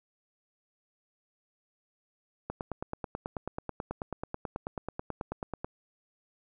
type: click train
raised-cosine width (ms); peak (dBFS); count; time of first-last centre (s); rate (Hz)
1; -20; 30; 2.5-5.645; 9.22
effects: none